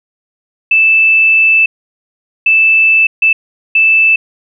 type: tone bursts at uneven times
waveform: sine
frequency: 2637 Hz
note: E7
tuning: in tune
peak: -5 dBFS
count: 4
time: 0.71-1.66 / 2.46-3.07 / 3.22-3.33 / 3.75-4.16 s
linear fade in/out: 5 ms
effects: none